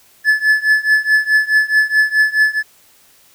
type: tone with tremolo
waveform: triangle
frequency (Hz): 1727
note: A6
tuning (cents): -33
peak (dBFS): -5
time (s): 0.24-2.63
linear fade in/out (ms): 50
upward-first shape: triangle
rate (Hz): 4.7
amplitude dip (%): 95
effects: white hiss -50 dBFS RMS until 3.34 s